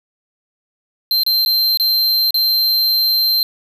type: tone with dropouts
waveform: square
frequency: 4135 Hz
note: C8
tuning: 21 cents flat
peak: -13 dBFS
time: 1.11-3.43 s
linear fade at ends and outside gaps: 1 ms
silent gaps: 1.234-1.264 / 1.45-1.46 / 1.773-1.798 / 2.307-2.343 s
effects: none